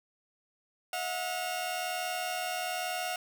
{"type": "tone cluster", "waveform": "sawtooth", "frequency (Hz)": [644, 725, 2775], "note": ["E5", "F#5", "F7"], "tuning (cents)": [-41, -35, -12], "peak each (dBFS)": [-36, -30, -36], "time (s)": [0.93, 3.16], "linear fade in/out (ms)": 2, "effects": []}